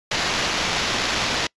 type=noise with sample-and-hold; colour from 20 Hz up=blue; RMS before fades=-23 dBFS; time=0.11-1.47 s; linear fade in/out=5 ms; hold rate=8820 Hz; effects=noise-tail reverb RT60 0.1 s tail -25 dB re dry + resampled to 22050 Hz